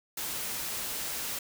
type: noise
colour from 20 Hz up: white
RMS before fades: -35 dBFS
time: 0.17-1.39 s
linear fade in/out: 5 ms
effects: none

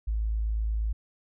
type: tone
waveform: sine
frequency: 54.2 Hz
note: A1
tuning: 25 cents flat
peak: -25 dBFS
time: 0.07-0.93 s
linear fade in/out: 10 ms
effects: none

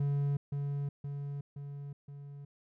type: tone with echo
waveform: triangle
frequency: 142 Hz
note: C#3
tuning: 42 cents sharp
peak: -26 dBFS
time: 0-0.37 s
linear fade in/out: 5 ms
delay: 520 ms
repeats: 4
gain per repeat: -4 dB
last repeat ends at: 2.45 s
effects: none

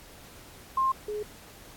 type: tone pair in turn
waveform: sine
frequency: 1059 / 420.3 Hz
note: C6 / G#4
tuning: +21 / +21 cents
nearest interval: octave + major third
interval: 1600 cents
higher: first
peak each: -22 / -30 dBFS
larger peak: first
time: 0.77-0.92 / 1.08-1.23 s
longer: neither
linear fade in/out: 5 ms
effects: pink hiss -50 dBFS RMS until 1.76 s + AAC 64 kbps

